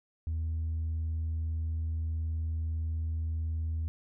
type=tone with tanh clipping; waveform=triangle; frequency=80.4 Hz; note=E2; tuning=43 cents flat; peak=-30 dBFS; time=0.27-3.88 s; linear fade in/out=0 ms; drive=6 dB; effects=none